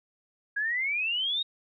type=exponential sweep; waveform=sine; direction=up; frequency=1628 to 3791 Hz; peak=-26 dBFS; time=0.56-1.43 s; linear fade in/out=10 ms; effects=none